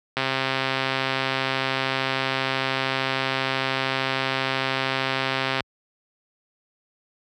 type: click train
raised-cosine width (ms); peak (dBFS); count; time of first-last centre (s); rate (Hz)
0.3; -7; 724; 0.17-5.606; 133
effects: high-pass 60 Hz 12 dB/octave